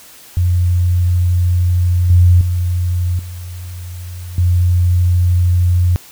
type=tone with level steps; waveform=sine; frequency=88.7 Hz; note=F2; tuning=27 cents sharp; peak=-10 / -5 / -13 / -25 / -9 dBFS; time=0.37-5.96 s; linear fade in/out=0 ms; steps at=2.1 / 2.41 / 3.19 / 4.38 s; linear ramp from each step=2 ms; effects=white hiss -40 dBFS RMS until 6.11 s